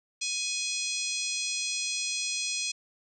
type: harmonic tone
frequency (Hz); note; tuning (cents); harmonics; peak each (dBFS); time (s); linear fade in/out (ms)
836; G#5; +11; 3 / 4 / 5 / 6 / 7 / 8 / 9 / 10; -35 / -38 / -36 / -38 / -36 / -39 / -43 / -40; 0.21-2.72; 10
effects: none